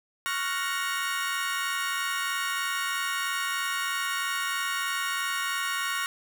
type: chord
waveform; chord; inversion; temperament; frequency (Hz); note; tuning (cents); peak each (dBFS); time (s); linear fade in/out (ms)
30% pulse; Gb major seventh; second; equal; 1108.7 / 1396.9 / 1480 / 1864.7; Db6 / F6 / Gb6 / Bb6; 0 / 0 / 0 / 0; -30 / -31 / -32 / -30; 0.26-6.06; 0
effects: none